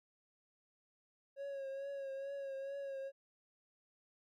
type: tone with vibrato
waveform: triangle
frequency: 549 Hz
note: C#5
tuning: 17 cents flat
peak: -39 dBFS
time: 1.36-3.12 s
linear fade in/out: 50 ms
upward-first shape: triangle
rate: 2.3 Hz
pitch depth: 42 cents each way
effects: none